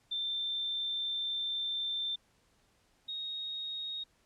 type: tone pair in turn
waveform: sine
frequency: 3568 / 3747 Hz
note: A7 / A#7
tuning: +23 / +8 cents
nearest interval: minor second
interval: 85 cents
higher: second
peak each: -32 / -36 dBFS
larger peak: first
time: 0.11-2.16 / 3.08-4.04 s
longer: first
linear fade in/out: 10 ms
effects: pink hiss -70 dBFS RMS until 4.25 s + low-pass 10000 Hz 12 dB/octave